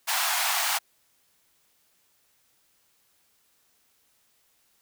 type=high-pass noise; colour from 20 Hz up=pink; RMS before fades=-26 dBFS; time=0.07-0.79 s; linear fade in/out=20 ms; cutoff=680 Hz; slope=96 dB/octave; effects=white hiss -67 dBFS RMS until 4.81 s